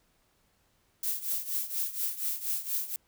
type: noise with tremolo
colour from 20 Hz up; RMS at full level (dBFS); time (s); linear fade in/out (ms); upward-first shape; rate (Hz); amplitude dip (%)
violet; -29; 1.03-2.96; 2; triangle; 4.2; 85
effects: pink hiss -70 dBFS RMS until 3.07 s